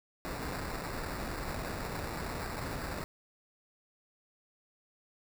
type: noise with sample-and-hold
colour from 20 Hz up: pink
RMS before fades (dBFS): -38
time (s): 0.25-3.04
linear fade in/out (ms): 0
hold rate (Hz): 3150
effects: none